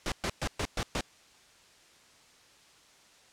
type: noise bursts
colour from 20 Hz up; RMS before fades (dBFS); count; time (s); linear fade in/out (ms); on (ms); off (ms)
pink; -31; 6; 0.06-1.008; 0; 58; 120
effects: white hiss -59 dBFS RMS until 3.32 s + low-pass 7000 Hz 12 dB/octave